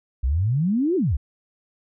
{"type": "exponential two-way sweep", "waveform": "sine", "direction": "up then down", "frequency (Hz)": [58.27, 392, 58.27], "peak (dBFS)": -18, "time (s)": [0.23, 1.17], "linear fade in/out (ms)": 10, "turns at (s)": 0.96, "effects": []}